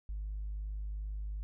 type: tone with tanh clipping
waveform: triangle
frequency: 51.3 Hz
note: G#1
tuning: 21 cents flat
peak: -36 dBFS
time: 0.09-1.43 s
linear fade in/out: 0 ms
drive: 5 dB
effects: none

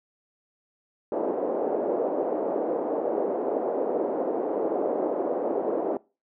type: band-pass noise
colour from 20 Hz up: white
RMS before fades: -27 dBFS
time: 1.12-5.97 s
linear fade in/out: 2 ms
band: 320 to 590 Hz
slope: 24 dB/octave
effects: noise-tail reverb RT60 0.3 s tail -22 dB re dry

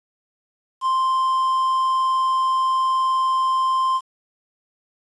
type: tone with quantisation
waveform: triangle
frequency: 1046.5 Hz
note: C6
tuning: in tune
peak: -15 dBFS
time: 0.81-4.01 s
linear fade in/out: 50 ms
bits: 7
effects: resampled to 22050 Hz

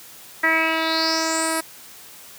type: tone with low-pass filter sweep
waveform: 10% pulse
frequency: 322.8 Hz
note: E4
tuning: 36 cents flat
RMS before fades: -21 dBFS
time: 0.43-1.61 s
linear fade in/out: 10 ms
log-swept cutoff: 1900 to 11000 Hz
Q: 6.6
effects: white hiss -43 dBFS RMS until 2.38 s + high-pass 80 Hz 12 dB/octave

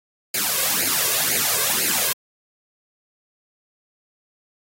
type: noise with flanger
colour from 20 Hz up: white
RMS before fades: -21 dBFS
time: 0.34-2.13 s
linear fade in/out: 5 ms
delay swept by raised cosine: 0.43 to 1.93 ms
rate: 2 Hz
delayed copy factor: +0.9
effects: high-pass 150 Hz 12 dB/octave + AAC 48 kbps

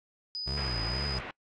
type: tone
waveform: sine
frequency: 4978 Hz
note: D#8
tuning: in tune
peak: -33 dBFS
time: 0.35-1.18 s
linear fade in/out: 0 ms
type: tone with vibrato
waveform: 25% pulse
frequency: 63.1 Hz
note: B1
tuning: 38 cents sharp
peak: -29 dBFS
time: 0.46-1.21 s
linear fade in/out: 20 ms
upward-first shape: triangle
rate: 2.1 Hz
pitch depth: 270 cents each way
type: low-pass noise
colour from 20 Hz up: white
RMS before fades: -41 dBFS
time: 0.57-1.31 s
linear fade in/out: 2 ms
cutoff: 2500 Hz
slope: 24 dB/octave
effects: noise-tail reverb RT60 0.1 s tail -24 dB re dry + resampled to 22050 Hz

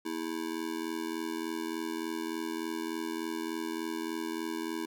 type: tone with amplitude modulation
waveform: square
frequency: 324 Hz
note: E4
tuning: 30 cents flat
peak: -30 dBFS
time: 0.05-4.86 s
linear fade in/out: 10 ms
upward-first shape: sine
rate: 83.4 Hz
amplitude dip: 95%
effects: none

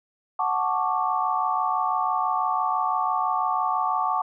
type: chord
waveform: sine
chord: D major seventh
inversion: first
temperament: equal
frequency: 740 / 880 / 1108.7 / 1174.7 Hz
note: F#5 / A5 / C#6 / D6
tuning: 0 / 0 / 0 / 0 cents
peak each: -27 dBFS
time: 0.39-4.22 s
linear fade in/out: 5 ms
effects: none

